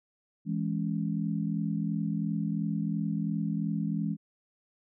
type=chord; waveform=sine; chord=C# minor; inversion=first; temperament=equal; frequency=164.81 / 207.7 / 277.2 Hz; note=E3 / G#3 / C#4; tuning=0 / 0 / 0 cents; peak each=-31 / -31 / -36 dBFS; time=0.45-4.17 s; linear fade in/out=50 ms; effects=none